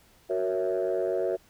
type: chord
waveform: sine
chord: F# dominant seventh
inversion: none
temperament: equal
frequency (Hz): 370 / 466.2 / 554.4 / 659.3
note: F#4 / A#4 / C#5 / E5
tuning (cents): 0 / 0 / 0 / 0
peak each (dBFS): -28 / -30 / -30 / -30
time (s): 0.29-1.37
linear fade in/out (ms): 20
effects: tanh soft clip ceiling -19 dBFS + pink hiss -60 dBFS RMS until 1.49 s